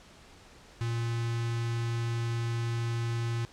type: tone with notch filter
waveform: square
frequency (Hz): 116.54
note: A#2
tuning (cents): 0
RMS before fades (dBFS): -31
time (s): 0.81-3.45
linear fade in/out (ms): 0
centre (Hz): 550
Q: 0.96
effects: pink hiss -54 dBFS RMS until 3.52 s + low-pass 7000 Hz 12 dB/octave